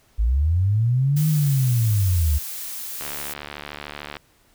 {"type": "linear two-way sweep", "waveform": "sine", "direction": "up then down", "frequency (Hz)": [50.5, 157.3, 69.3], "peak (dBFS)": -16, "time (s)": [0.18, 2.39], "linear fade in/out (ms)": 20, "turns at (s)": 1.28}
{"type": "noise", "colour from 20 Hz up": "blue", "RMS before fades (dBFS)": -32, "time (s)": [1.16, 3.34], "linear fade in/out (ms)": 10}
{"type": "click train", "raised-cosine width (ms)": 0.3, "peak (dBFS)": -16, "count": 86, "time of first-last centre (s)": [3.01, 4.168], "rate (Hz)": 73.4}
{"effects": ["pink hiss -59 dBFS RMS until 4.54 s"]}